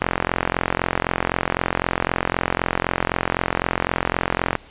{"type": "click train", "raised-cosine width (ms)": 0.5, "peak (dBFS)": -3, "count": 200, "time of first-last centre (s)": [0.02, 4.553], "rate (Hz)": 43.9, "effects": ["pink hiss -46 dBFS RMS until 4.7 s", "resampled to 8000 Hz"]}